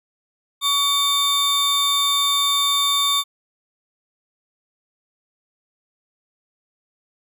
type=tone pair together; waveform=40% pulse; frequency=1134 / 3600 Hz; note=C#6 / A7; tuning=+39 / +39 cents; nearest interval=octave + minor sixth; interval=2000 cents; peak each=-21 / -17 dBFS; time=0.61-3.24 s; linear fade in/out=50 ms; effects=none